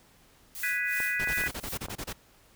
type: noise with tremolo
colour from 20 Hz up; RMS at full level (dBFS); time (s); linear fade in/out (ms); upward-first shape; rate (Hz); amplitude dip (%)
blue; -37; 0.55-1.77; 0; sine; 2.7; 90
type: chord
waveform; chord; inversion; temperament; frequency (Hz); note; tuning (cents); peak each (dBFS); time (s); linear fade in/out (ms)
sine; G# minor seventh; third; equal; 1480 / 1661.2 / 1975.5 / 2489; F#6 / G#6 / B6 / D#7; 0 / 0 / 0 / 0; -35 / -33 / -30 / -34; 0.63-1.48; 5
type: clicks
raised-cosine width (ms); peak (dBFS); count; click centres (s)
1; -25; 5; 1.003 / 1.274 / 1.438 / 1.639 / 1.885
type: noise bursts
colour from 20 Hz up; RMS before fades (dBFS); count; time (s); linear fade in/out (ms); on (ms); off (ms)
pink; -36; 11; 1.19-2.131; 10; 61; 27
effects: pink hiss -60 dBFS RMS until 2.55 s